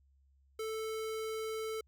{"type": "tone", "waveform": "square", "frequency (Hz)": 440, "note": "A4", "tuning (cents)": 0, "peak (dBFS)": -37, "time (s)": [0.59, 1.81], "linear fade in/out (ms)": 5, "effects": ["added 68 Hz sine -65 dBFS peak until 1.87 s"]}